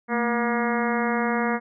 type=harmonic tone with a mistuned harmonic; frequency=238.3 Hz; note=A#3; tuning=38 cents sharp; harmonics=1 / 2 / 3 / 4 / 5 / 6 / 7 / 8 / 9; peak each=-25 / -28 / -30 / -31 / -32 / -33 / -33 / -34 / -35 dBFS; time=0.08-1.6 s; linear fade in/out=50 ms; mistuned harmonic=1; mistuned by=-79 cents; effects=none